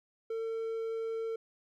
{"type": "tone", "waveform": "triangle", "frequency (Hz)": 451, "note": "A4", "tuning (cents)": 43, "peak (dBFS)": -31, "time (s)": [0.3, 1.36], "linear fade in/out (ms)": 5, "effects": []}